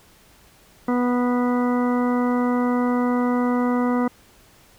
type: harmonic tone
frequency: 245.8 Hz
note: B3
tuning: 8 cents flat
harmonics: 1 / 2 / 3 / 4 / 5 / 6 / 8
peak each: -19 / -26 / -31 / -30 / -31 / -38 / -38 dBFS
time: 0.88-4.08 s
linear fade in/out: 5 ms
effects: pink hiss -53 dBFS RMS until 4.78 s